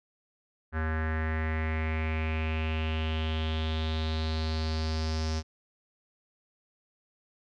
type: tone with low-pass filter sweep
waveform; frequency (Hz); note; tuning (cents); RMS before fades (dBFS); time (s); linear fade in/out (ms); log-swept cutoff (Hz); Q
square; 79.2; D#2; +31; -30; 0.72-5.43; 50; 1600 to 5500; 5
effects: none